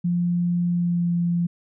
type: tone with pitch glide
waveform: sine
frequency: 174.61 to 172.5 Hz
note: F3 to F3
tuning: 0 to -21 cents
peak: -19 dBFS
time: 0.04-1.47 s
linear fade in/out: 10 ms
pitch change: -21 cents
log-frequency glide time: 0.69-1.13 s
effects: none

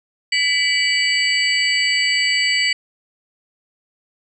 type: tone cluster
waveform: sine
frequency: 1992 / 2298 / 2939 / 4580 / 7790 Hz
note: B6 / D7 / F#7 / D8 / B8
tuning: +14 / -38 / -12 / -44 / -25 cents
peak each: -20 / -21 / -22 / -21 / -29 dBFS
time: 0.32-2.73 s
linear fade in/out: 5 ms
effects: none

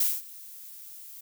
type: noise with ADSR envelope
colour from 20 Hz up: violet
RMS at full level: -23 dBFS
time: 0-1.21 s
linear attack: 5 ms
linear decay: 210 ms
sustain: -22 dB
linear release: 7 ms
effects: none

